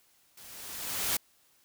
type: noise with level ramp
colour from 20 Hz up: white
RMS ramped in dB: -51 to -28 dBFS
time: 0.37-1.17 s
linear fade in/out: 5 ms
effects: white hiss -66 dBFS RMS until 1.64 s